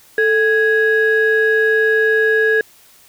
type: tone pair together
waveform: sine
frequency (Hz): 440 / 1661.2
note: A4 / G#6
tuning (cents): 0 / 0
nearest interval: octave + major seventh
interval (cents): 2300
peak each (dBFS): -13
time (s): 0.18-2.61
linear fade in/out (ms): 2
effects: tanh soft clip ceiling -6 dBFS + white hiss -48 dBFS RMS until 3.08 s